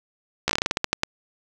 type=slowing click train; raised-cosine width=0.2 ms; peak=-3 dBFS; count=13; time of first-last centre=0.48-1.034 s; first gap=14 ms; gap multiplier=1.2; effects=none